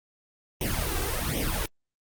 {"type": "noise with flanger", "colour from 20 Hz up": "pink", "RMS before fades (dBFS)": -28, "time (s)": [0.61, 1.66], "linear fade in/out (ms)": 2, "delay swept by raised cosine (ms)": [0.33, 2.63], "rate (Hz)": 1.3, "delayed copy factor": 1, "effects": ["Opus 32 kbps"]}